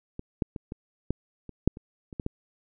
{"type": "clicks", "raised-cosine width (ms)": 3, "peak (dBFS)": [-22, -12, -22, -22, -13, -27, -6, -28, -28, -18, -16], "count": 11, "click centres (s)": [0.194, 0.422, 0.562, 0.721, 1.106, 1.493, 1.676, 1.771, 2.128, 2.198, 2.264], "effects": []}